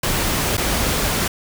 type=noise with dropouts; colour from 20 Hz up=pink; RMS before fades=-20 dBFS; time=0.03-1.28 s; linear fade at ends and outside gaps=5 ms; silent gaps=0.57-0.577 s; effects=none